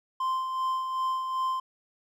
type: tone with tremolo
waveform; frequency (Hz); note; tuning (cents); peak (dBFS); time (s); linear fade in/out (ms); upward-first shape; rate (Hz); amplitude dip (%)
triangle; 1042; C6; -7; -23; 0.2-1.6; 5; sine; 2.6; 45
effects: none